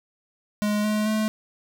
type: tone with pitch steps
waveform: square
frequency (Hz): 209 / 212.5 / 216.1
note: G#3 / G#3 / A3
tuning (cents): +11 / +40 / -31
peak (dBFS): -22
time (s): 0.62-1.28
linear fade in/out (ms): 0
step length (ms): 220
effects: none